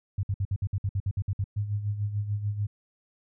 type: tone bursts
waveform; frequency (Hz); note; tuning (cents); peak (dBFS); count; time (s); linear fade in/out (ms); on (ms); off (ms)
sine; 98; G2; 0; -24; 12; 0.18-1.442; 5; 52; 58
type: tone with tremolo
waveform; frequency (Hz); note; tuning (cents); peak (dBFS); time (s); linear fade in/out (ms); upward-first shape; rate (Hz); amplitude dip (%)
sine; 103.5; G#2; -5; -24; 1.56-2.67; 10; sine; 6.8; 65
effects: none